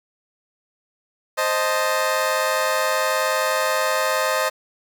20% pulse chord, A diminished, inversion first, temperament equal, 523.3 / 622.3 / 880 Hz, C5 / Eb5 / A5, 0 / 0 / 0 cents, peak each -18 / -17 / -23 dBFS, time 1.37-4.5 s, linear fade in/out 20 ms, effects 8-bit

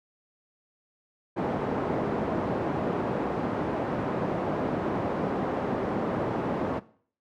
pink band-pass noise, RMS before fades -29 dBFS, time 1.36-6.8 s, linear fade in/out 20 ms, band 180 to 830 Hz, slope 12 dB/octave, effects noise-tail reverb RT60 0.5 s tail -18 dB re dry

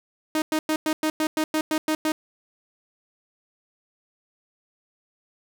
sawtooth tone bursts, 311.1 Hz, D#4, in tune, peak -17 dBFS, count 11, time 0.35-2.12 s, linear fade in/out 2 ms, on 70 ms, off 100 ms, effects none

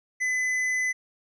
sine tone with hard clipping, 2013 Hz, B6, 33 cents sharp, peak -25 dBFS, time 0.2-0.93 s, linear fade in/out 20 ms, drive 7 dB, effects none

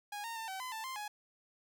sawtooth tone with pitch steps, 824 / 920 / 898 / 764 / 1017 / 886 / 1047 / 836 Hz, G#5 / A#5 / A5 / G5 / C6 / A5 / C6 / G#5, -14 / -23 / +35 / -45 / -50 / +12 / +1 / +11 cents, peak -36 dBFS, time 0.12-1.08 s, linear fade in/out 5 ms, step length 120 ms, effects none

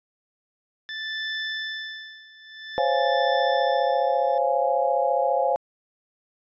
25% pulse tone with tremolo, 1759 Hz, A6, 1 cent flat, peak -23 dBFS, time 0.89-4.38 s, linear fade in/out 0 ms, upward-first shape sine, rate 0.52 Hz, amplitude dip 90%
sine chord, Db major seventh, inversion third, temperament just, 519.7 / 554.4 / 693 / 831.5 Hz, C5 / Db5 / F5 / Ab5, -12 / 0 / -14 / +2 cents, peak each -25 dBFS, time 2.78-5.56 s, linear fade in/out 0 ms
effects resampled to 16000 Hz

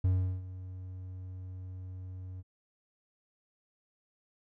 triangle tone with ADSR envelope, 92.5 Hz, F#2, in tune, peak -21 dBFS, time 0.04-2.43 s, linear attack 6 ms, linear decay 370 ms, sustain -17 dB, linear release 34 ms, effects none

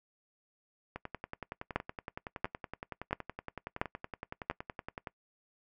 two click trains, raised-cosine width 0.5 ms, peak -24 / -14 dBFS, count 45 / 5, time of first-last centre 0.96-5.072 / 1.76-4.5 s, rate 10.7 / 1.46 Hz, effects noise-tail reverb RT60 0.1 s tail -22 dB re dry

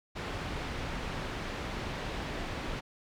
pink low-pass noise, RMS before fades -37 dBFS, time 0.15-2.81 s, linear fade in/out 20 ms, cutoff 3400 Hz, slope 12 dB/octave, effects none

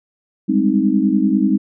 sine chord, Ab major seventh, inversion third, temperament equal with one note detuned, 197.36 / 207.7 / 261.6 / 311.1 Hz, G3 / Ab3 / C4 / Eb4, +12 / 0 / 0 / 0 cents, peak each -18 dBFS, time 0.48-1.58 s, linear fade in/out 20 ms, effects none

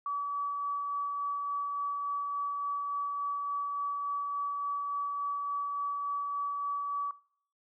sine tone with tremolo, 1144 Hz, D6, 46 cents flat, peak -30 dBFS, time 0.06-7.11 s, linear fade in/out 2 ms, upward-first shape sine, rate 3.5 Hz, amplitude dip 25%, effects noise-tail reverb RT60 0.6 s tail -21 dB re dry

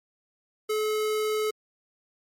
square tone, 429.5 Hz, A4, 42 cents flat, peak -25 dBFS, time 0.69-1.51 s, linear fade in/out 10 ms, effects MP3 64 kbps

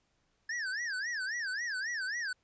square tone with vibrato, 1704 Hz, G#6, 44 cents sharp, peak -34 dBFS, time 0.49-2.33 s, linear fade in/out 5 ms, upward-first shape sine, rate 3.7 Hz, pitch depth 230 cents each way, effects pink hiss -75 dBFS RMS until 2.43 s + resampled to 16000 Hz

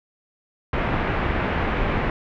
pink low-pass noise, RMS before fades -23 dBFS, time 0.73-2.1 s, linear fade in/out 2 ms, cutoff 2400 Hz, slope 24 dB/octave, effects none

